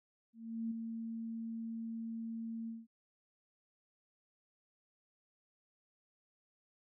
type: tone with ADSR envelope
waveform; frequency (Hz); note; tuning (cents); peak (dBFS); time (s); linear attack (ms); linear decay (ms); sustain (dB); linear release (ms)
sine; 227.1; A#3; -45; -34; 0.33-2.87; 380; 8; -5; 190
effects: none